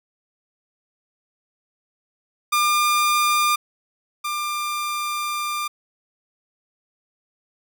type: tone pair in turn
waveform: sawtooth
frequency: 1201 / 1194.1 Hz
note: D6 / D6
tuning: +38 / +28 cents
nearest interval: unison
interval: 10 cents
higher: first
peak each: -13 / -20 dBFS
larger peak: first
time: 2.52-3.56 / 4.24-5.68 s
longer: second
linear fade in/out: 10 ms
effects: none